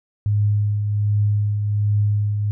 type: tone with tremolo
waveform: sine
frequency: 103.83 Hz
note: G#2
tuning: in tune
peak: -14 dBFS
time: 0.26-2.51 s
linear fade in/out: 0 ms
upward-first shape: triangle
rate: 1.3 Hz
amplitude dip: 45%
effects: none